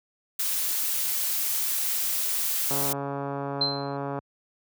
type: noise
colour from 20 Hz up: blue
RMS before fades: -27 dBFS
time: 0.39-2.93 s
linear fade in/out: 5 ms
type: click train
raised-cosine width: 1 ms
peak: -18 dBFS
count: 208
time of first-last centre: 2.71-4.189 s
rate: 140 Hz
type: tone with exponential decay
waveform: sine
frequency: 4107 Hz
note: C8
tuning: 33 cents flat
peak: -19 dBFS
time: 3.61-3.97 s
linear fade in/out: 5 ms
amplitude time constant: 78 ms
effects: high-pass 80 Hz 12 dB/octave